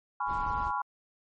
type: chord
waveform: sine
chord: C# dominant seventh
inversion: second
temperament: just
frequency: 831.5 / 997.9 / 1108.7 / 1385.9 Hz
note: G#5 / B5 / C#6 / E#6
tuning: +2 / +18 / 0 / -14 cents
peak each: -34 / -32 / -35 / -37 dBFS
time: 0.2-0.82 s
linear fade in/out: 5 ms
type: noise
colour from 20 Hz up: brown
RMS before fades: -39 dBFS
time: 0.26-0.72 s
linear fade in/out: 50 ms
effects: MP3 32 kbps